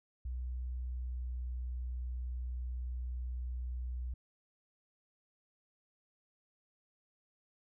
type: tone with pitch glide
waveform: sine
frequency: 62.2 to 61.77 Hz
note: B1 to B1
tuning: +13 to +1 cents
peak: -36 dBFS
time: 0.25-4.14 s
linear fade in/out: 5 ms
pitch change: -12 cents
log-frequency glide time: 0.84-1.32 s
effects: none